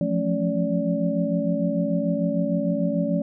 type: tone cluster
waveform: sine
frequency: 172.3 / 179 / 218 / 276.7 / 578 Hz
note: F3 / F3 / A3 / C#4 / D5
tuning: -23 / +43 / -16 / -3 / -28 cents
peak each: -27 dBFS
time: 0.01-3.22 s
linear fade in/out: 2 ms
effects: none